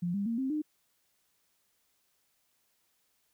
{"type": "tone with pitch steps", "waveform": "sine", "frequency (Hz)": [174.61, 200.6, 230.4, 264.7, 304], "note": ["F3", "G3", "A#3", "C4", "D#4"], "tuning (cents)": [0, 40, -20, 20, -40], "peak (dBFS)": -29, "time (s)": [0.02, 0.62], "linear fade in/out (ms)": 10, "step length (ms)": 120, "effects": ["white hiss -74 dBFS RMS until 3.33 s"]}